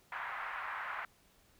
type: band-pass noise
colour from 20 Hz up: pink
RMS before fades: -41 dBFS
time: 0.12-1.05 s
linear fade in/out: 2 ms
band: 960 to 1900 Hz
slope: 24 dB/octave
effects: pink hiss -67 dBFS RMS until 1.59 s